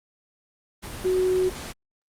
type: tone in noise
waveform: sine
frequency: 370 Hz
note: F#4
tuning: in tune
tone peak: -19 dBFS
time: 1.04-1.5 s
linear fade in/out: 20 ms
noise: pink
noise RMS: -36 dBFS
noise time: 0.82-1.73 s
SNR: +14 dB
effects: low-pass 12000 Hz 12 dB/octave + Opus 32 kbps